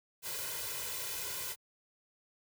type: noise with comb filter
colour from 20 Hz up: white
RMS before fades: -39 dBFS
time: 0.22-1.56 s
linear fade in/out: 50 ms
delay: 2 ms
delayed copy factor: +0.95
effects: high-pass 60 Hz 12 dB/octave